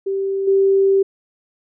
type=tone with level steps; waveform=sine; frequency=390 Hz; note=G4; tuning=9 cents flat; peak=-18 / -11 dBFS; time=0.06-1.03 s; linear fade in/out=10 ms; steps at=0.47 s; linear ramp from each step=10 ms; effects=none